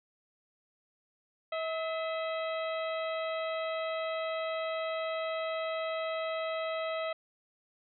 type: harmonic tone with a mistuned harmonic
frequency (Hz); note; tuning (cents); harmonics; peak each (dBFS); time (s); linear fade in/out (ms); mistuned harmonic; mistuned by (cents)
644; E5; -41; 1 / 2 / 3 / 4 / 5 / 6; -33 / -39 / -43 / -45 / -47 / -49; 1.52-7.13; 5; 3; +70
effects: none